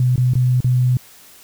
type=tone with dropouts; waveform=sine; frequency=125.7 Hz; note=B2; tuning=31 cents sharp; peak=-12 dBFS; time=0-0.97 s; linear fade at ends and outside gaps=2 ms; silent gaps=0.159-0.178 / 0.336-0.353 / 0.605-0.644 s; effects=white hiss -45 dBFS RMS until 1.43 s